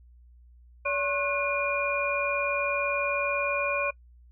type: tone cluster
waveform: sine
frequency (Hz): 572 / 1080 / 1472 / 2423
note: D5 / C#6 / F#6 / D#7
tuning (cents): -46 / -45 / -9 / -47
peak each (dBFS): -29 / -32 / -36 / -28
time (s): 0.85-3.91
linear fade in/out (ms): 10
effects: noise-tail reverb RT60 0.1 s tail -22 dB re dry + added 60 Hz sine -51 dBFS peak until 4.31 s